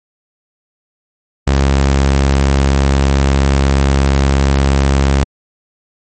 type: tone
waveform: sawtooth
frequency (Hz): 68.5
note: C#2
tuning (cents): -20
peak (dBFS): -5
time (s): 1.47-5.24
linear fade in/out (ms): 5
effects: MP3 32 kbps